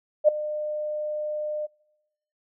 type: tone with ADSR envelope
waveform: sine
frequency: 604 Hz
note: D5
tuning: 48 cents sharp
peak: -10 dBFS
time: 0.24-1.67 s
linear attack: 43 ms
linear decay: 7 ms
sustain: -17 dB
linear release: 20 ms
effects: noise-tail reverb RT60 1.0 s tail -26 dB re dry